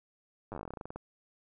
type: slowing click train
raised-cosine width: 1 ms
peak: -27 dBFS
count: 18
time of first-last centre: 0.52-0.96 s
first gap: 9 ms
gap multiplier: 1.12
effects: none